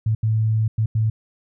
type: tone bursts at uneven times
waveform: sine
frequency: 110 Hz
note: A2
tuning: in tune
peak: -16 dBFS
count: 4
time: 0.06-0.15 / 0.23-0.68 / 0.78-0.86 / 0.95-1.1 s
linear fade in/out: 5 ms
effects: none